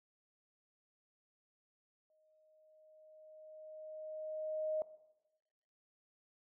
sine tone with exponential growth, 622.3 Hz, D#5, in tune, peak -32 dBFS, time 2.1-4.82 s, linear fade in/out 1 ms, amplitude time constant 590 ms, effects noise-tail reverb RT60 1.0 s tail -17 dB re dry

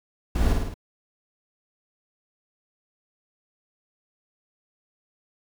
brown noise with echo, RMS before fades -23 dBFS, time 0.35-0.53 s, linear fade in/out 5 ms, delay 53 ms, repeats 4, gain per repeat -3 dB, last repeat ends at 0.742 s, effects none

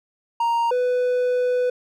triangle tone pair in turn, 932.3 / 497.2 Hz, A#5 / B4, 0 / +12 cents, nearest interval major seventh, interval 1088 cents, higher first, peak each -16 dBFS, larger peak neither, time 0.4-0.71 / 0.71-1.7 s, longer second, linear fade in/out 5 ms, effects none

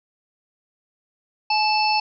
harmonic tone with a mistuned harmonic, 880 Hz, A5, in tune, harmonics 1 / 3 / 5 / 6, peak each -19 / -24 / -26 / -27 dBFS, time 1.5-2 s, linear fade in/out 5 ms, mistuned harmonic 1, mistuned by -51 cents, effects none

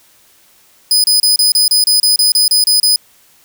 sawtooth tone bursts, 5000 Hz, D#8, 8 cents sharp, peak -5 dBFS, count 13, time 0.91-2.96 s, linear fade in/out 2 ms, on 130 ms, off 30 ms, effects white hiss -49 dBFS RMS until 3.44 s

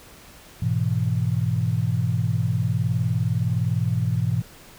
sine chord, E major, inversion first, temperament equal, 103.83 / 123.47 / 164.81 Hz, G#2 / B2 / E3, 0 / 0 / 0 cents, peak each -24 / -23 / -26 dBFS, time 0.62-4.42 s, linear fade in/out 5 ms, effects pink hiss -47 dBFS RMS until 4.78 s

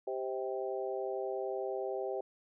harmonic tone with a mistuned harmonic, 130.81 Hz, C3, in tune, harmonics 3 / 4 / 5 / 6, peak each -37 / -39 / -41 / -43 dBFS, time 0.07-2.21 s, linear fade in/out 5 ms, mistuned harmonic 5, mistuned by -30 cents, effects none

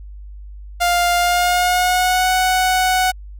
sawtooth tone with pitch glide, 701 to 741.8 Hz, F5 to F#5, +6 to +4 cents, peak -10 dBFS, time 0.8-3.12 s, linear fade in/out 20 ms, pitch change +98 cents, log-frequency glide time 1.16-2.3 s, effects added 50 Hz sine -32 dBFS peak until 3.39 s

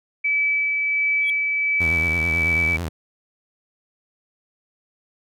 sine tone with tremolo, 2300 Hz, D7, 37 cents flat, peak -17 dBFS, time 0.24-2.77 s, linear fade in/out 10 ms, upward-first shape sine, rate 1.4 Hz, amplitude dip 25%
triangle tone with exponential growth, 3322 Hz, G#7, in tune, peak -23 dBFS, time 1.2-1.3 s, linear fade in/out 2 ms, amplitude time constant 20 ms
sawtooth tone with vibrato, 82.7 Hz, E2, 6 cents sharp, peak -21 dBFS, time 1.8-2.89 s, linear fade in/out 10 ms, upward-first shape sine, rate 9.1 Hz, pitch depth 120 cents each way
effects none

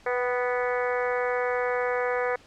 harmonic tone with a mistuned harmonic, 246.9 Hz, B3, in tune, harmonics 2 / 3 / 4 / 5 / 6 / 7 / 8 / 9, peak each -26 / -33 / -35 / -35 / -36 / -35 / -37 / -39 dBFS, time 0.06-2.36 s, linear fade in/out 5 ms, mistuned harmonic 3, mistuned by +22 cents, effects pink hiss -54 dBFS RMS until 2.46 s + low-pass 6000 Hz 12 dB/octave

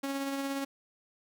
sawtooth tone with tremolo, 275.2 Hz, C#4, 12 cents flat, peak -27 dBFS, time 0.03-0.65 s, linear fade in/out 10 ms, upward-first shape sine, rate 17 Hz, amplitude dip 30%, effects none

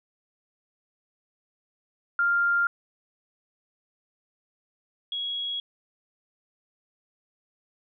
sine tone pair in turn, 1396.9 / 3322 Hz, F6 / G#7, 0 / 0 cents, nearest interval octave + minor third, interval 1500 cents, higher second, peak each -20 / -28 dBFS, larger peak first, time 2.19-2.67 / 5.12-5.6 s, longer neither, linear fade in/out 2 ms, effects none

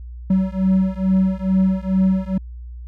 triangle beating tone pair, 188.1 / 190.4 Hz, F#3 / F#3, +29 / +50 cents, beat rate 2.3 Hz, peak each -16 dBFS, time 0.3-2.38 s, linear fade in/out 5 ms, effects added 60 Hz sine -31 dBFS peak until 2.87 s

